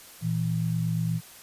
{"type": "tone pair together", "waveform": "sine", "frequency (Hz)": [116.54, 165.07], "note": ["A#2", "E3"], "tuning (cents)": [0, 3], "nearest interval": "tritone", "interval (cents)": 603, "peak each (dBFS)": [-28, -26], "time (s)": [0.21, 1.21], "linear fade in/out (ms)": 50, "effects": ["white hiss -48 dBFS RMS until 1.42 s", "resampled to 32000 Hz"]}